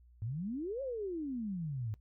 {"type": "exponential two-way sweep", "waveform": "sine", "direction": "up then down", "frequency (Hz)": [102, 561, 102], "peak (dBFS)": -35, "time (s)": [0.22, 1.94], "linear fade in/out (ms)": 0, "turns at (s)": 0.82, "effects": ["noise-tail reverb RT60 0.1 s tail -20 dB re dry", "added 60 Hz sine -58 dBFS peak until 2 s"]}